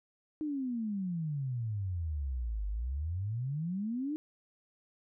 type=exponential two-way sweep; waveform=sine; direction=down then up; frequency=313.3 to 49 to 313.3 Hz; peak=-32 dBFS; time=0.41-4.16 s; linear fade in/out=0 ms; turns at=2.67 s; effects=none